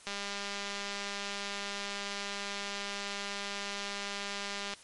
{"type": "click train", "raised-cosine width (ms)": 0.2, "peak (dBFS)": -20, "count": 939, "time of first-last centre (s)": [0.07, 4.737], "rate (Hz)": 201, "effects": ["white hiss -55 dBFS RMS until 4.83 s", "MP3 48 kbps"]}